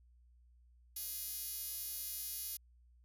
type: tone with high-pass filter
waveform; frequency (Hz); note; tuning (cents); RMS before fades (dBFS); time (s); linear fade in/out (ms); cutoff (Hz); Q
5% pulse; 415.3; G#4; 0; -43; 0.96-2.57; 5; 9200; 1.2
effects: added 60 Hz sine -62 dBFS peak until 3.04 s